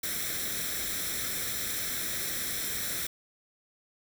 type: noise with comb filter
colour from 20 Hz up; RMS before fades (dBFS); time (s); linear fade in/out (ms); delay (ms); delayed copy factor
white; -33; 0.03-3.07; 5; 0.53; +0.7
effects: none